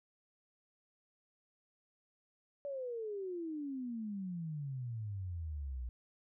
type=exponential sweep; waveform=sine; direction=down; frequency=577 to 59 Hz; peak=-38 dBFS; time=2.65-5.89 s; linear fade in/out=0 ms; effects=none